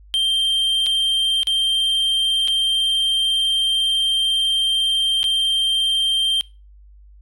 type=tone with dropouts; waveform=triangle; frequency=3159 Hz; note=G7; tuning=13 cents sharp; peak=-14 dBFS; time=0.14-6.41 s; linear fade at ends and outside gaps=0 ms; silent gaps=0.862-0.866 / 1.432-1.471 / 2.476-2.482 / 5.231-5.241 s; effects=noise-tail reverb RT60 0.3 s tail -22 dB re dry + added 50 Hz sine -43 dBFS peak until 7.21 s